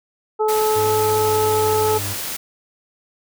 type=harmonic tone; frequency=431.3 Hz; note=A4; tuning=35 cents flat; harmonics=1 / 2 / 3; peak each=-17 / -21 / -28 dBFS; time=0.39-1.99 s; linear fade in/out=20 ms
type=noise; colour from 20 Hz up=white; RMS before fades=-27 dBFS; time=0.48-2.37 s; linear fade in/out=10 ms
type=tone with pitch glide; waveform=45% pulse; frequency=103.6 to 99.61 Hz; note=G#2 to G2; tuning=-4 to +28 cents; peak=-27 dBFS; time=0.75-2.15 s; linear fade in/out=20 ms; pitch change=-68 cents; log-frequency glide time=0.91-1.66 s
effects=none